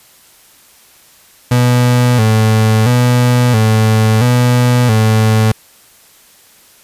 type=tone with vibrato; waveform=35% pulse; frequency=116.2 Hz; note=A#2; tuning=5 cents flat; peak=-6 dBFS; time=1.51-5.52 s; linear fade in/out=5 ms; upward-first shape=square; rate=0.74 Hz; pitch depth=100 cents each way; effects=white hiss -45 dBFS RMS until 6.83 s + resampled to 32000 Hz